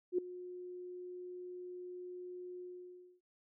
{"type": "tone with ADSR envelope", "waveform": "sine", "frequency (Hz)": 360.1, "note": "F#4", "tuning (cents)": -47, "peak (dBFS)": -27, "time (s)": [0.12, 3.21], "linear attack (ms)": 63, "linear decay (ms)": 4, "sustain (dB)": -17, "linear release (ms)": 610, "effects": []}